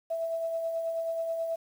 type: tone with tremolo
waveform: sine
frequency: 659.3 Hz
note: E5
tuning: in tune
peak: -27 dBFS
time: 0.1-1.56 s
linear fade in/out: 10 ms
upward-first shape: triangle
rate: 9.3 Hz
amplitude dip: 40%
effects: 9-bit